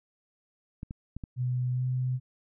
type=clicks; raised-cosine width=5 ms; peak=-25 dBFS; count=4; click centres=0.831 / 0.909 / 1.166 / 1.238 s
type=tone with pitch glide; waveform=sine; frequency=125.3 to 127.49 Hz; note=B2 to C3; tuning=+25 to -45 cents; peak=-26 dBFS; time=1.36-2.2 s; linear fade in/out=50 ms; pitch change=+30 cents; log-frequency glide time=1.73-1.83 s
effects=none